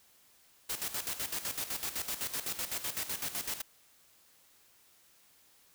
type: noise with tremolo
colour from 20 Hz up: white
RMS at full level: -35 dBFS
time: 0.69-3.62 s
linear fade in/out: 10 ms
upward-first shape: square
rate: 7.9 Hz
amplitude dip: 70%
effects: white hiss -64 dBFS RMS until 5.74 s